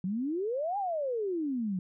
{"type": "exponential two-way sweep", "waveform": "sine", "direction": "up then down", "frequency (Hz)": [176.6, 831, 176.6], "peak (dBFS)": -29, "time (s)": [0.04, 1.79], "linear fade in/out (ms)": 2, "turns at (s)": 0.78, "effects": []}